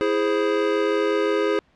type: chord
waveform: square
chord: E augmented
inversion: none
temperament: equal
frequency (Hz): 329.6 / 415.3 / 523.3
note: E4 / G#4 / B#4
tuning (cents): 0 / 0 / 0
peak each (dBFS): -26 / -22 / -26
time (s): 0.01-1.59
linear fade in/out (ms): 0
effects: pink hiss -60 dBFS RMS until 1.75 s + low-pass 3000 Hz 12 dB/octave